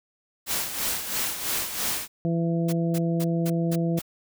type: noise with tremolo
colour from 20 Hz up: white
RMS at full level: -26 dBFS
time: 0.46-2.08 s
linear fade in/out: 50 ms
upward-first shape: sine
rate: 3 Hz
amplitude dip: 60%
type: harmonic tone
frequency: 167.5 Hz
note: E3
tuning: 28 cents sharp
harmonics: 1 / 2 / 3 / 4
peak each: -23 / -29 / -33 / -35 dBFS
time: 2.25-3.99 s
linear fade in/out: 0 ms
type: noise bursts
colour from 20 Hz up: white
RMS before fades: -35 dBFS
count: 6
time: 2.68-4.018 s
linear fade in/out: 10 ms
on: 48 ms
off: 210 ms
effects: none